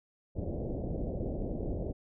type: low-pass noise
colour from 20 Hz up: pink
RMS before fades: -35 dBFS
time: 0.35-1.93 s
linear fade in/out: 20 ms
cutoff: 640 Hz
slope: 48 dB/octave
effects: none